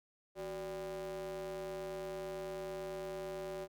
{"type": "ring-modulated tone", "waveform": "square", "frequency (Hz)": 104.5, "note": "G#2", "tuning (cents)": 11, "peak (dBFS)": -38, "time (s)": [0.35, 3.68], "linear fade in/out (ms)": 50, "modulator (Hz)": 478, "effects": []}